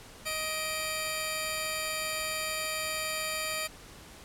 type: tone pair together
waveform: 10% pulse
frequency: 627 / 2358 Hz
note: D#5 / D7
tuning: +13 / +6 cents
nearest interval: octave + major seventh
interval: 2293 cents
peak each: -25 dBFS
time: 0.25-3.68 s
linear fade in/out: 20 ms
effects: pink hiss -50 dBFS RMS until 4.24 s + low-pass 12000 Hz 12 dB/octave